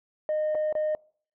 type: tone with dropouts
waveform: sine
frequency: 614 Hz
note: D#5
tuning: 23 cents flat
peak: -22 dBFS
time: 0.29-0.95 s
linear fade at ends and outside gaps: 1 ms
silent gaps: 0.548-0.552 / 0.726-0.752 s
effects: noise-tail reverb RT60 0.5 s tail -26 dB re dry + tanh soft clip ceiling -22 dBFS